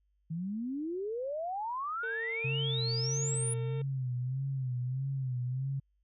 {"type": "exponential sweep", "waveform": "sine", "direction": "up", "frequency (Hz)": [155.56, 10120], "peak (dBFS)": -33, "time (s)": [0.3, 3.54], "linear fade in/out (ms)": 10}
{"type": "harmonic tone", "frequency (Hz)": 453.6, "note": "A#4", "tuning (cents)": -47, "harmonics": [1, 2, 3, 4, 5, 6, 7, 8], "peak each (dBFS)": [-39, -55, -58, -62, -58, -60, -65, -60], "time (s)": [2.03, 3.82], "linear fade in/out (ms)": 5}
{"type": "tone with vibrato", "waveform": "sine", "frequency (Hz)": 130, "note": "C3", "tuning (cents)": -11, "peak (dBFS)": -31, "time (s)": [2.44, 5.8], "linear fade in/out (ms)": 10, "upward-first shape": "sine", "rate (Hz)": 1.6, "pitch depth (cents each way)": 91}
{"effects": ["added 50 Hz sine -70 dBFS peak until 6.03 s"]}